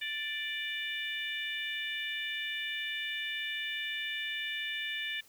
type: harmonic tone with a mistuned harmonic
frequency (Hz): 587.3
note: D5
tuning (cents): 0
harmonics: 3 / 4 / 5 / 6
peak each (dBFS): -38 / -39 / -40 / -41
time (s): 0.01-5.21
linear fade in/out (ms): 10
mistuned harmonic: 6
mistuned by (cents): +20
effects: white hiss -61 dBFS RMS until 5.28 s